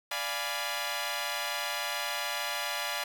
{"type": "chord", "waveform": "10% pulse", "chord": "D diminished seventh", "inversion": "none", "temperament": "equal", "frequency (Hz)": [587.3, 698.5, 830.6, 987.8], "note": ["D5", "F5", "Ab5", "Cb6"], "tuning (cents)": [0, 0, 0, 0], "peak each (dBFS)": -29, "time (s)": [0.11, 3.04], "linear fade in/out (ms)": 5, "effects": ["8-bit"]}